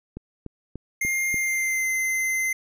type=click train; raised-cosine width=3 ms; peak=-21 dBFS; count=5; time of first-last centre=0.17-1.343 s; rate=3.41 Hz
type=tone with pitch glide; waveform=square; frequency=2116 to 2068 Hz; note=C7 to C7; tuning=+19 to -21 cents; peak=-23 dBFS; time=1.01-2.53 s; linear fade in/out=5 ms; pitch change=-40 cents; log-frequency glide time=1.32-1.88 s
effects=none